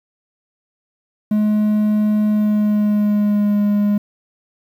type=tone with pitch glide; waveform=triangle; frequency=211.6 to 205.9 Hz; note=G#3 to G#3; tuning=+33 to -15 cents; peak=-11 dBFS; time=1.31-3.98 s; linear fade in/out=5 ms; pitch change=-48 cents; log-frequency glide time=2.29-3.6 s; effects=8-bit